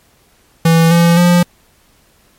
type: tone with pitch steps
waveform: square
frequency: 164.81 / 170.03 / 175.42 Hz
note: E3 / F3 / F3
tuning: 0 / -46 / +8 cents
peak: -7 dBFS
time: 0.65-1.43 s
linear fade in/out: 5 ms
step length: 260 ms
effects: pink hiss -52 dBFS RMS until 2.38 s + MP3 64 kbps